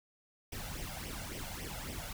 pink noise with flanger, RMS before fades -42 dBFS, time 0.52-2.13 s, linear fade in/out 5 ms, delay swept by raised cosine 0.35 to 1.45 ms, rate 3.6 Hz, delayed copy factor +0.7, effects none

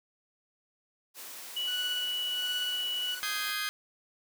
white high-pass noise, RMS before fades -44 dBFS, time 1.14-3.55 s, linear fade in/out 50 ms, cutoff 320 Hz, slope 12 dB/octave
sine tone, 2943 Hz, F#7, 10 cents flat, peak -30 dBFS, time 1.56-3.15 s, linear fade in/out 10 ms
sawtooth tone with tremolo, 1480 Hz, F#6, in tune, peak -33 dBFS, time 1.67-3.2 s, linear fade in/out 10 ms, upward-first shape sine, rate 1.4 Hz, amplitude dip 85%
20% pulse chord, Ab major seventh, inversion second, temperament just, 1245.9 / 1557.4 / 1661.2 / 2077 Hz, Eb6 / G6 / Ab6 / C7, +2 / -12 / 0 / -13 cents, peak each -32 dBFS, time 3.23-3.69 s, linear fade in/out 0 ms
effects none

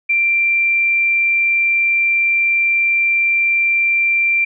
sine tone, 2361 Hz, D7, 9 cents sharp, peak -12 dBFS, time 0.09-4.45 s, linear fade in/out 10 ms, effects none

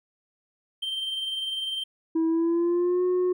triangle tone with tremolo, 3136 Hz, G7, in tune, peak -24 dBFS, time 0.82-1.84 s, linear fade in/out 10 ms, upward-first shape sine, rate 20 Hz, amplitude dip 40%
sine tone with pitch glide, 325.2 to 362.9 Hz, E4 to F#4, -23 to -34 cents, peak -18 dBFS, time 2.15-3.33 s, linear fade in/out 10 ms, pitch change +189 cents, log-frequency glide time 2.27-3.03 s
effects tanh soft clip ceiling -20 dBFS

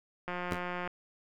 click train, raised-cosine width 0.5 ms, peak -22 dBFS, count 107, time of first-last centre 0.28-0.876 s, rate 178 Hz
10% pulse tone with exponential decay, 87.31 Hz, F2, in tune, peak -22 dBFS, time 0.51-0.63 s, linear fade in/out 5 ms, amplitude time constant 24 ms
effects none

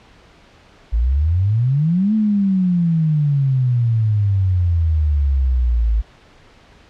sine exponential two-way sweep, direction up then down, 53 to 220 to 53 Hz, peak -13 dBFS, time 0.92-6.02 s, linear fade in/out 20 ms, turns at 2.14 s, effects pink hiss -48 dBFS RMS until 6.89 s + low-pass 4000 Hz 12 dB/octave

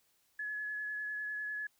sine tone with vibrato, 1700 Hz, G#6, 40 cents sharp, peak -36 dBFS, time 0.39-1.67 s, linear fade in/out 5 ms, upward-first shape triangle, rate 10 Hz, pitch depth 16 cents each way, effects white hiss -73 dBFS RMS until 1.79 s

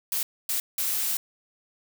blue noise bursts at uneven times, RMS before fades -27 dBFS, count 3, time 0.12-0.23 / 0.49-0.6 / 0.78-1.17 s, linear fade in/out 2 ms, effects none

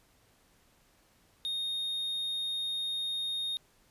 triangle tone, 3700 Hz, A#7, 14 cents flat, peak -30 dBFS, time 1.45-3.57 s, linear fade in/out 0 ms, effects pink hiss -66 dBFS RMS until 3.9 s + resampled to 32000 Hz

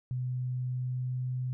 sine tone with pitch glide, 126.2 to 127 Hz, B2 to B2, +38 to +49 cents, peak -30 dBFS, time 0.11-1.53 s, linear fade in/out 0 ms, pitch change +11 cents, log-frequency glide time 0.68-1.3 s, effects none

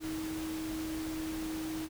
sine tone in noise, 317 Hz, D#4, 32 cents sharp, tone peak -35 dBFS, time 0-1.89 s, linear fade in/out 50 ms, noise pink, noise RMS -44 dBFS, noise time 0-1.89 s, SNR +6 dB, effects none

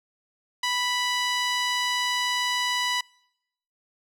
sawtooth tone with band-pass filter, 987 Hz, B5, 1 cent flat, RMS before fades -26 dBFS, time 0.63-3.01 s, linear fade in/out 5 ms, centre 3400 Hz, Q 0.8, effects noise-tail reverb RT60 0.8 s tail -26 dB re dry

